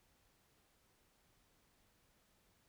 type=silence; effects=pink hiss -74 dBFS RMS until 2.68 s